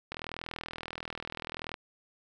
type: click train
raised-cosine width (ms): 0.3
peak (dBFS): -21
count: 67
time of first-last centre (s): 0.12-1.742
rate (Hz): 40.7
effects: none